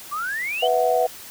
sine exponential sweep, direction up, 1129 to 3175 Hz, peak -24 dBFS, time 0.11-0.68 s, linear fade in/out 20 ms
sine chord, B suspended fourth, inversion none, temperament equal, 493.9 / 659.3 / 740 Hz, B4 / E5 / F#5, 0 / 0 / 0 cents, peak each -21 dBFS, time 0.62-1.07 s, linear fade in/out 10 ms
effects white hiss -40 dBFS RMS until 1.3 s

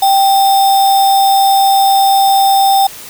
sine tone with sample-and-hold, 784 Hz, G5, in tune, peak -6 dBFS, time 0.02-2.87 s, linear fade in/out 5 ms, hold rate 4410 Hz, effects white hiss -31 dBFS RMS until 3.09 s

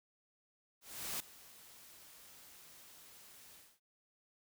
white noise with ADSR envelope, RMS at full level -39 dBFS, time 0.81-3.8 s, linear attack 390 ms, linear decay 4 ms, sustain -19 dB, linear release 250 ms, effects none

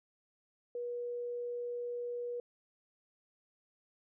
sine tone, 482.7 Hz, B4, 40 cents flat, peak -36 dBFS, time 0.75-2.4 s, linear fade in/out 2 ms, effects none

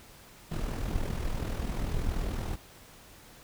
brown noise with amplitude modulation, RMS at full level -29 dBFS, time 0.51-2.56 s, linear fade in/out 10 ms, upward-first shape sine, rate 40.6 Hz, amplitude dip 55%, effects pink hiss -53 dBFS RMS until 3.43 s

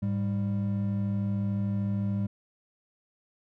triangle tone pair together, 105.26 / 198.7 Hz, G#2 / G3, +24 / +24 cents, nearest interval major seventh, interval 1100 cents, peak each -27 dBFS, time 0.02-2.27 s, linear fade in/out 10 ms, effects none

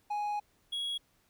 triangle tone pair in turn, 831 / 3324 Hz, G#5 / G#7, +1 / +1 cents, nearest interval 2 octaves, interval 2400 cents, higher second, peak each -29 / -31 dBFS, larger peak first, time 0.1-0.4 / 0.72-0.98 s, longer first, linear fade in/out 10 ms, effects pink hiss -70 dBFS RMS until 1.29 s

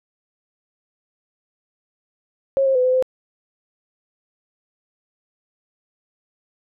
sine tone with pitch steps, 543 / 534 / 504 / 510 / 515 Hz, C#5 / C5 / B4 / C5 / C5, -36 / +35 / +35 / -44 / -28 cents, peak -14 dBFS, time 2.57-3.025 s, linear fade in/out 0 ms, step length 91 ms, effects none

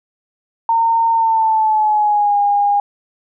sine tone with pitch glide, 914 to 814.3 Hz, A#5 to G#5, -34 to -34 cents, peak -11 dBFS, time 0.69-2.8 s, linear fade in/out 2 ms, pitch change -200 cents, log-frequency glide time 1.12-2.38 s, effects none

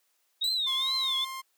sine tone with vibrato, 3710 Hz, A#7, 9 cents flat, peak -26 dBFS, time 0.41-1.25 s, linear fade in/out 10 ms, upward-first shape triangle, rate 2.3 Hz, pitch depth 200 cents each way
sawtooth tone with exponential decay, 4013 Hz, B7, 27 cents sharp, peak -27 dBFS, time 0.44-0.8 s, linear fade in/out 1 ms, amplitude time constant 77 ms
sawtooth tone, 1057 Hz, C6, 17 cents sharp, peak -32 dBFS, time 0.66-1.42 s, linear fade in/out 20 ms
effects white hiss -72 dBFS RMS until 1.57 s + high-pass 400 Hz 12 dB/octave

